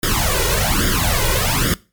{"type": "noise with flanger", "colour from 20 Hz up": "pink", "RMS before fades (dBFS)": -17, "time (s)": [0.03, 1.74], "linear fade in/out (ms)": 2, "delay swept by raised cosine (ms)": [0.58, 2.08], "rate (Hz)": 1.2, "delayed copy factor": 0.95, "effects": ["noise-tail reverb RT60 0.3 s tail -21 dB re dry", "MP3 96 kbps"]}